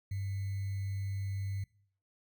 sine tone with sample-and-hold, 98 Hz, G2, in tune, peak -33 dBFS, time 0.11-1.64 s, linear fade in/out 5 ms, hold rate 2100 Hz, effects noise-tail reverb RT60 0.6 s tail -23 dB re dry

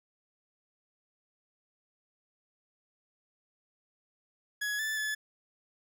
40% pulse tone with pitch steps, 1680 / 1750 / 1722 Hz, G#6 / A6 / A6, +19 / -10 / -38 cents, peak -30 dBFS, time 4.61-5.15 s, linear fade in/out 10 ms, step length 180 ms, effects none

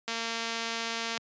click train, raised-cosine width 0.2 ms, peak -16 dBFS, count 252, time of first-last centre 0.08-1.176 s, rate 229 Hz, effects high-pass 150 Hz 12 dB/octave + resampled to 16000 Hz

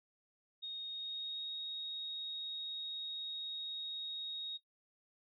sine tone with pitch glide, 3724 to 3756 Hz, A#7 to A#7, -2 to +12 cents, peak -39 dBFS, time 0.62-4.58 s, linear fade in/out 20 ms, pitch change +14 cents, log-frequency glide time 0.87-1.53 s, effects noise-tail reverb RT60 0.1 s tail -17 dB re dry

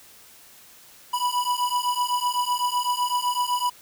square beating tone pair, 980 / 987.9 Hz, B5 / B5, -14 / 0 cents, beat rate 7.9 Hz, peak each -26 dBFS, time 1.13-3.7 s, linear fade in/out 10 ms, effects white hiss -50 dBFS RMS until 3.81 s

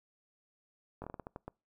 slowing click train, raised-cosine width 1 ms, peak -28 dBFS, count 9, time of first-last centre 1.02-1.48 s, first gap 20 ms, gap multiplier 1.29, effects noise-tail reverb RT60 0.3 s tail -26 dB re dry

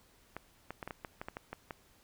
clicks, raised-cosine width 0.5 ms, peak -25 dBFS, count 11, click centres 0.366 / 0.706 / 0.828 / 0.876 / 0.908 / 1.048 / 1.215 / 1.285 / 1.369 / 1.53 / 1.708 s, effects pink hiss -65 dBFS RMS until 2.03 s

